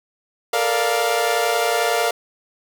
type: chord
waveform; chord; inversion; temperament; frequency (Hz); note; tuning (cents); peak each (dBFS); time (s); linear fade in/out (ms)
sawtooth; Bb major seventh; third; equal with one note detuned; 440 / 471 / 587.3 / 698.5; A4 / Bb4 / D5 / F5; 0 / +18 / 0 / 0; -22 / -19 / -21 / -17; 0.53-2.11; 5
effects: none